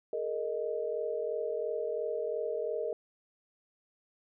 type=chord; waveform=sine; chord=Ab suspended second; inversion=none; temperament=equal with one note detuned; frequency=423.3 / 466.2 / 622.3 Hz; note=Ab4 / Bb4 / Eb5; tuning=+33 / 0 / 0 cents; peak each=-37 / -34 / -36 dBFS; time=0.13-2.93 s; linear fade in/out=2 ms; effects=none